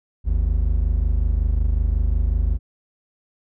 triangle tone pair together, 51.06 / 76.5 Hz, G#1 / D#2, -29 / -29 cents, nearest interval perfect fifth, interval 700 cents, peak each -16 / -20 dBFS, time 0.24-2.59 s, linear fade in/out 50 ms, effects none

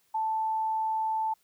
sine tone, 880 Hz, A5, in tune, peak -26 dBFS, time 0.14-1.34 s, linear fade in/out 10 ms, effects white hiss -69 dBFS RMS until 1.43 s

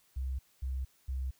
sine tone bursts, 65.41 Hz, C2, in tune, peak -32 dBFS, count 3, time 0.16-1.31 s, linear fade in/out 10 ms, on 230 ms, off 230 ms, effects white hiss -68 dBFS RMS until 1.39 s

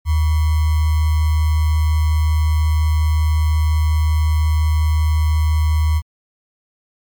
sine tone with sample-and-hold, 77.78 Hz, D#2, in tune, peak -12 dBFS, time 0.05-6.02 s, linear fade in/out 50 ms, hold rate 1050 Hz, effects MP3 96 kbps

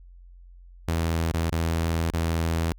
sawtooth tone with dropouts, 82.41 Hz, E2, in tune, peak -19 dBFS, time 0.88-2.72 s, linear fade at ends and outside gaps 0 ms, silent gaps 1.316-1.339 / 1.497-1.524 / 2.101-2.137 s, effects added 44 Hz sine -45 dBFS peak until 2.78 s

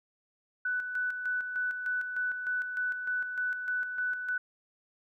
sine tone with tremolo, 1491 Hz, F#6, 13 cents sharp, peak -28 dBFS, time 0.65-4.38 s, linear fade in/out 5 ms, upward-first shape square, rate 3.3 Hz, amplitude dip 50%, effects none

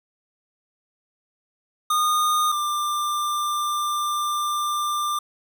square tone pair in turn, 1226 / 1189.7 Hz, D#6 / D6, -26 / +22 cents, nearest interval minor second, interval 52 cents, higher first, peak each -19 / -23 dBFS, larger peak first, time 1.9-2.52 / 2.52-5.19 s, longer second, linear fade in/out 5 ms, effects none

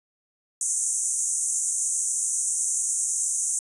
white band-pass noise, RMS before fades -26 dBFS, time 0.61-3.59 s, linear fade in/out 2 ms, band 6200 to 9700 Hz, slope 96 dB/octave, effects resampled to 24000 Hz

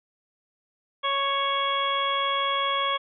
harmonic tone, 554.4 Hz, C#5, in tune, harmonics 1 / 2 / 3 / 4 / 5 / 6, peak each -32 / -25 / -36 / -33 / -39 / -29 dBFS, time 1.03-2.98 s, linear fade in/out 20 ms, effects none

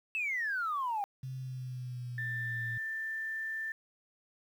sine exponential sweep, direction down, 2675 to 784 Hz, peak -30 dBFS, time 0.15-1.04 s, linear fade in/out 0 ms
sine tone with pitch glide, 130.81 to 116.54 Hz, C3 to A#2, 0 to 0 cents, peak -37 dBFS, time 1.23-2.78 s, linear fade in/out 5 ms, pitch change -200 cents, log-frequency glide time 1.36-2.67 s
sine tone, 1778 Hz, A6, 18 cents sharp, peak -34 dBFS, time 2.18-3.72 s, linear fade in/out 2 ms
effects tanh soft clip ceiling -26 dBFS + 10-bit

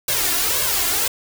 white noise with flanger, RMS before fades -20 dBFS, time 0.08-1.08 s, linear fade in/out 5 ms, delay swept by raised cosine 1.8 to 2.9 ms, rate 1.9 Hz, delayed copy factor +1, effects none

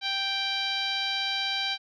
10% pulse tone with low-pass filter, 784 Hz, G5, in tune, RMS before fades -29 dBFS, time 0.01-1.78 s, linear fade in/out 50 ms, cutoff 4100 Hz, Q 2.9, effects none

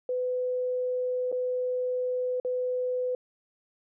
sine tone with dropouts, 502 Hz, B4, 28 cents sharp, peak -26 dBFS, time 0.09-3.15 s, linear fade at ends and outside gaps 2 ms, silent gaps 1.317-1.325 / 2.4-2.448 s, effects none

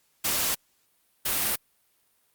white noise bursts at uneven times, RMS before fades -26 dBFS, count 2, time 0.24-0.55 / 1.25-1.56 s, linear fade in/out 10 ms, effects white hiss -68 dBFS RMS until 2.34 s + Opus 48 kbps

